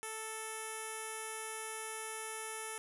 10% pulse tone with low-pass filter, 440 Hz, A4, in tune, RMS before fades -43 dBFS, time 0.03-2.78 s, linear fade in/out 0 ms, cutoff 9900 Hz, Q 7.6, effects none

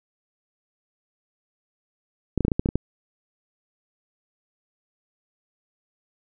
clicks, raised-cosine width 3 ms, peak -8 dBFS, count 9, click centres 2.377 / 2.407 / 2.45 / 2.482 / 2.518 / 2.595 / 2.659 / 2.689 / 2.756 s, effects none

